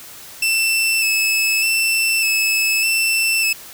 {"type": "tone with vibrato", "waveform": "sawtooth", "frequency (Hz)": 2637, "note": "E7", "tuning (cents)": 0, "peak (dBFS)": -12, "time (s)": [0.42, 3.53], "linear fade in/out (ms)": 5, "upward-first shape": "square", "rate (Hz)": 0.83, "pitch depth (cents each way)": 23, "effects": ["white hiss -38 dBFS RMS until 3.73 s"]}